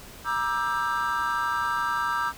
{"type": "chord", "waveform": "triangle", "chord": "E half-diminished seventh", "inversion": "second", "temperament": "just", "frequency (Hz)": [949.3, 1186.7, 1318.5, 1582.2], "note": ["Bb5", "D6", "E6", "G6"], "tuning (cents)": [31, 18, 0, 16], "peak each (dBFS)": -28, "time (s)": [0.24, 2.33], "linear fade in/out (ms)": 50, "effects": ["pink hiss -45 dBFS RMS until 2.37 s"]}